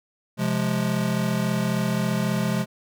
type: chord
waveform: square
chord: F minor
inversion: second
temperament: just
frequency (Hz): 130.96 / 174.61 / 209.5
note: C3 / F3 / Ab3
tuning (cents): +2 / 0 / +15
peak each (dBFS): -28 / -27 / -26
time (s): 0.37-2.66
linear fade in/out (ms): 50
effects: none